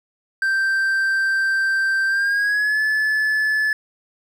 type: tone with pitch glide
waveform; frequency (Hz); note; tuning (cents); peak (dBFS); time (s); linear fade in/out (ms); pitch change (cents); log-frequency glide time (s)
triangle; 1567 to 1728.7; G6 to A6; -1 to -31; -15; 0.42-3.73; 2; +170; 2.07-2.8
effects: none